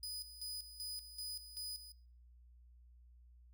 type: tone with tremolo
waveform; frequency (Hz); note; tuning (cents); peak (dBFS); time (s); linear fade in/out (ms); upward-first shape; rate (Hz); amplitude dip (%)
sawtooth; 4978; D#8; 0; -39; 0.03-1.92; 2; square; 2.6; 70
effects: noise-tail reverb RT60 0.7 s tail -25 dB re dry + added 60 Hz sine -59 dBFS peak until 3.53 s